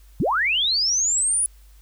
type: linear sweep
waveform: sine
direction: up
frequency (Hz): 100.9 to 9956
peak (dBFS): -18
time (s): 0.2-1.46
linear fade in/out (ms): 0
effects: added 50 Hz sine -46 dBFS peak until 1.81 s + white hiss -59 dBFS RMS until 1.81 s